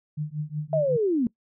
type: tone with tremolo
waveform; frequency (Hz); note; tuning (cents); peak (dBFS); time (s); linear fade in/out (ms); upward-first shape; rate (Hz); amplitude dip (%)
sine; 151; D3; +48; -24; 0.17-0.97; 10; triangle; 5.4; 100
type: linear sweep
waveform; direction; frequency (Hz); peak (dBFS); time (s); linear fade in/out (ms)
sine; down; 659 to 220; -20; 0.73-1.27; 2
effects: noise-tail reverb RT60 0.1 s tail -22 dB re dry